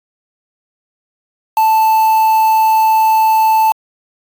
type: tone with quantisation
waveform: triangle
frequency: 880 Hz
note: A5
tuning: in tune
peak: -6 dBFS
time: 1.57-3.72 s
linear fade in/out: 2 ms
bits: 4
effects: AAC 64 kbps